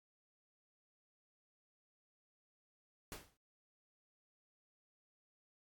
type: noise with exponential decay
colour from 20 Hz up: pink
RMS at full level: -44 dBFS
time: 3.12-3.37 s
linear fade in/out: 1 ms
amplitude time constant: 53 ms
effects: AAC 64 kbps